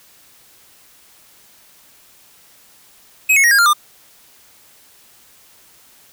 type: tone with pitch steps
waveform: square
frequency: 2544 / 2189 / 1884 / 1621.2 / 1395.2 / 1200.6 Hz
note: D#7 / C#7 / A#6 / G#6 / F6 / D6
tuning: +38 / -22 / +18 / -42 / -2 / +38 cents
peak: -10 dBFS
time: 3.29-3.734 s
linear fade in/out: 10 ms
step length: 74 ms
effects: white hiss -49 dBFS RMS until 6.12 s